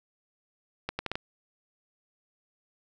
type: accelerating click train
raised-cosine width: 0.3 ms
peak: -15 dBFS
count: 5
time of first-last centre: 0.89-1.155 s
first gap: 100 ms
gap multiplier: 0.73
effects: none